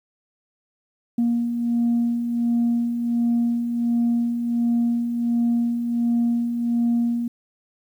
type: beating tone pair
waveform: sine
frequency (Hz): 234.8 / 236.2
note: A#3 / A#3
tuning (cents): +13 / +23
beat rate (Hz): 1.4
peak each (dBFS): -27 / -18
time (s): 1.18-7.28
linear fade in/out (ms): 5
effects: tanh soft clip ceiling -14 dBFS + 9-bit